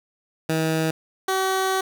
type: tone pair in turn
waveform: 15% pulse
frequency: 159.9 / 380.3 Hz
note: D#3 / F#4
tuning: +48 / +48 cents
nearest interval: octave + minor third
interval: 1500 cents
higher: second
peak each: -14 dBFS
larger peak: neither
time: 0.49-0.91 / 1.28-1.81 s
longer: second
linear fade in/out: 5 ms
effects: none